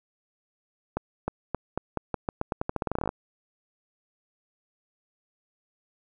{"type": "accelerating click train", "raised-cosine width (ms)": 1, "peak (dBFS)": -13, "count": 22, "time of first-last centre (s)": [0.97, 3.091], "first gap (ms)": 310, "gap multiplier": 0.86, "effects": []}